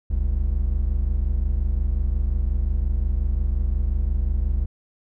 triangle tone pair together, 43.66 / 69.3 Hz, F1 / C#2, 0 / 0 cents, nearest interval minor sixth, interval 800 cents, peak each -20 dBFS, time 0.1-4.66 s, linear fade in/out 10 ms, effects none

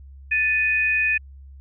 sine tone pair together, 1760 / 2489 Hz, A6 / D#7, 0 / 0 cents, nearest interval tritone, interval 600 cents, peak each -23 / -19 dBFS, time 0.31-1.18 s, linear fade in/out 10 ms, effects added 68 Hz sine -40 dBFS peak until 1.6 s

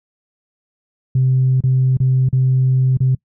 sine tone with dropouts, 130 Hz, C3, 11 cents flat, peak -10 dBFS, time 1.15-3.15 s, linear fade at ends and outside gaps 5 ms, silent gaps 1.606-1.637 / 1.971-2.001 / 2.289-2.328 / 2.972-3.004 s, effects noise-tail reverb RT60 0.1 s tail -25 dB re dry + tanh soft clip ceiling -7 dBFS

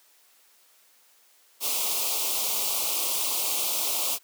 white band-stop noise, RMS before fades -27 dBFS, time 1.6-4.19 s, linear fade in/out 50 ms, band 1200 to 2400 Hz, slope 48 dB/octave, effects white hiss -60 dBFS RMS until 4.23 s + high-pass 400 Hz 12 dB/octave

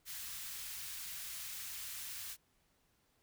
white band-stop noise, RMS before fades -45 dBFS, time 0.05-2.37 s, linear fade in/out 50 ms, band 100 to 1500 Hz, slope 12 dB/octave, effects pink hiss -75 dBFS RMS until 3.22 s

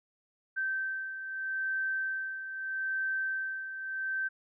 sine beating tone pair, 1552 / 1552.79 Hz, G6 / G6, -18 / -17 cents, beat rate 0.79 Hz, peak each -39 / -32 dBFS, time 0.56-4.29 s, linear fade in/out 20 ms, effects none

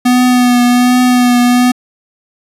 square tone with vibrato, 246.9 Hz, B3, in tune, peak -7 dBFS, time 0.05-1.72 s, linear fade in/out 10 ms, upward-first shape triangle, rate 1.3 Hz, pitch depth 27 cents each way, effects resampled to 32000 Hz

